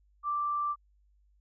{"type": "tone", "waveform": "sine", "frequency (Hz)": 1174.7, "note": "D6", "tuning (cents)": 0, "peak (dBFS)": -28, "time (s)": [0.23, 0.76], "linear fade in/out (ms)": 50, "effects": ["added 50 Hz sine -63 dBFS peak until 1.4 s"]}